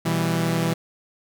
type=chord; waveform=sawtooth; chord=E minor; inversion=second; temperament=equal; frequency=123.47 / 164.81 / 196 Hz; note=B2 / E3 / G3; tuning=0 / 0 / 0 cents; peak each=-24 / -18 / -24 dBFS; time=0.05-0.74 s; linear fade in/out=10 ms; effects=none